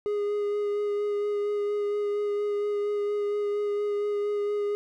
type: tone with vibrato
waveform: triangle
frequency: 412.3 Hz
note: G#4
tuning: 13 cents flat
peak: -23 dBFS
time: 0.06-4.75 s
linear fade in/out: 0 ms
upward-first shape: sine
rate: 4.3 Hz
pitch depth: 13 cents each way
effects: none